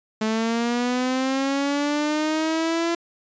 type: linear sweep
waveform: sawtooth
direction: up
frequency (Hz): 216.2 to 340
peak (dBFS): -17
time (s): 0.21-2.95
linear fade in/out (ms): 5
effects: resampled to 16000 Hz